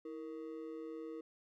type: ring-modulated tone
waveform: triangle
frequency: 394.6 Hz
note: G4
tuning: 11 cents sharp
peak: -38 dBFS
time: 0.05-1.21 s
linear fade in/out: 5 ms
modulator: 71 Hz
effects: none